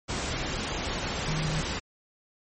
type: tone in noise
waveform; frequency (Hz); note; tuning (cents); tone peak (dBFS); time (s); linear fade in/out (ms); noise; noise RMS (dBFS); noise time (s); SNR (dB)
sine; 155.56; D#3; 0; -28; 1.27-1.62; 20; pink; -31; 0.08-1.8; 0
effects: MP3 32 kbps